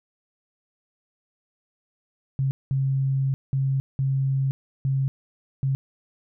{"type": "tone bursts at uneven times", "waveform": "sine", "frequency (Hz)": 135, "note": "C#3", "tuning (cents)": -45, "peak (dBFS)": -20, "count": 6, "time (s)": [[2.39, 2.51], [2.71, 3.34], [3.53, 3.8], [3.99, 4.51], [4.85, 5.08], [5.63, 5.75]], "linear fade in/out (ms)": 0, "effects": []}